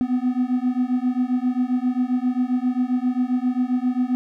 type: beating tone pair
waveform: triangle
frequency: 246.9 / 254.4 Hz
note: B3 / C4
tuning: 0 / -48 cents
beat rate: 7.5 Hz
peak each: -20 dBFS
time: 0.01-4.15 s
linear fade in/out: 0 ms
effects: none